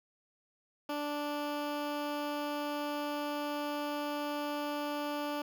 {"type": "tone with notch filter", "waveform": "15% pulse", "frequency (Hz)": 292.9, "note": "D4", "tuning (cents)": -5, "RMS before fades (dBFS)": -36, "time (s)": [0.89, 5.42], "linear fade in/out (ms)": 5, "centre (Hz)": 8200, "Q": 0.93, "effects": []}